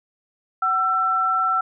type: tone pair together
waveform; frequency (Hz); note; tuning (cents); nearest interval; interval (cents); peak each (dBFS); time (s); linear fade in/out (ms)
sine; 751.5 / 1339; F#5 / E6; +27 / +27; minor seventh; 1000; -26 / -18; 0.62-1.61; 5
effects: none